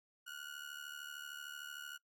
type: ring-modulated tone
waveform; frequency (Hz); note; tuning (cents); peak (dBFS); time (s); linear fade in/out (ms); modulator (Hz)
30% pulse; 1451; F#6; -34; -40; 0.26-1.98; 20; 36.6
effects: noise-tail reverb RT60 0.1 s tail -22 dB re dry